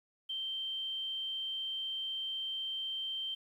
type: tone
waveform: sine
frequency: 3132 Hz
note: G7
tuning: 2 cents flat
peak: -35 dBFS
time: 0.29-3.35 s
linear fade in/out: 10 ms
effects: 11-bit